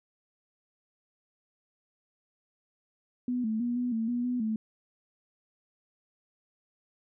sine tone with pitch steps, 247.6 / 219.4 / 240.7 / 246.3 / 224.7 / 242.1 / 247.6 / 219.1 Hz, B3 / A3 / B3 / B3 / A3 / B3 / B3 / A3, +5 / -5 / -44 / -5 / +37 / -34 / +5 / -7 cents, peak -27 dBFS, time 3.28-4.56 s, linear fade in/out 2 ms, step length 160 ms, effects none

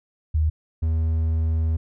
sine / triangle tone pair in turn, 77.78 / 80.38 Hz, D#2 / E2, 0 / -43 cents, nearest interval minor second, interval 57 cents, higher second, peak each -17 dBFS, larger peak neither, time 0.34-0.5 / 0.82-1.77 s, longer second, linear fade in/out 10 ms, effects none

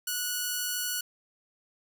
5% pulse tone, 1469 Hz, F#6, 13 cents flat, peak -18 dBFS, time 0.07-1.01 s, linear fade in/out 5 ms, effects none

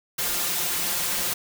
white noise with comb filter, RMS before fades -26 dBFS, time 0.18-1.34 s, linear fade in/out 10 ms, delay 5.7 ms, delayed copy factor +0.9, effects none

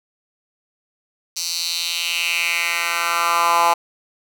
10% pulse tone with high-pass filter sweep, 170 Hz, F3, 46 cents flat, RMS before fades -20 dBFS, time 1.36-3.74 s, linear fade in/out 10 ms, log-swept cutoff 5200 to 890 Hz, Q 3.1, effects none

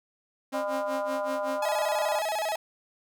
sawtooth tone with tremolo, 267.2 Hz, C4, 36 cents sharp, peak -28 dBFS, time 0.52-1.62 s, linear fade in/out 10 ms, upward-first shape sine, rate 5.3 Hz, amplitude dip 90%
harmonic tone, 201.5 Hz, G3, 48 cents sharp, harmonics 3 / 4 / 5 / 6 / 7, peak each -29 / -39 / -35 / -42 / -41 dBFS, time 0.53-2.21 s, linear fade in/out 20 ms
45% pulse tone with vibrato, 738 Hz, F#5, 5 cents flat, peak -27 dBFS, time 1.62-2.56 s, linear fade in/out 5 ms, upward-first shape square, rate 15 Hz, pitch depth 240 cents each way
effects none

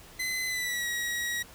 sawtooth tone with pitch glide, 2033 to 1907.8 Hz, B6 to A#6, +50 to +40 cents, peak -26 dBFS, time 0.19-1.43 s, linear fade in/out 10 ms, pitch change -110 cents, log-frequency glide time 0.46-0.87 s, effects pink hiss -51 dBFS RMS until 1.54 s

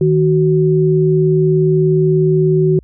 sine tone pair together, 156.6 / 373.3 Hz, D#3 / F#4, +11 / +15 cents, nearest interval octave + minor third, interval 1504 cents, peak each -12 dBFS, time 0.01-2.79 s, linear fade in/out 2 ms, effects added 60 Hz sine -40 dBFS peak until 2.83 s

